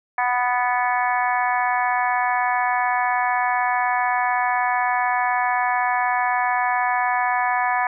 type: harmonic tone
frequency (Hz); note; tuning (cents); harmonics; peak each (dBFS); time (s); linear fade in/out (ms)
246.9; B3; 0; 3 / 4 / 5 / 6 / 7 / 8 / 9; -22 / -23 / -29 / -36 / -25 / -35 / -30; 0.18-7.87; 2
effects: none